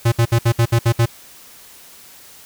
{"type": "tone bursts", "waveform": "square", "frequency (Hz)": 116.54, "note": "A#2", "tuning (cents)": 0, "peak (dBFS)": -12, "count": 8, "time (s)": [0.05, 1.059], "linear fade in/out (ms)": 10, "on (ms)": 71, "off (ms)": 63, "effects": ["white hiss -43 dBFS RMS until 2.45 s"]}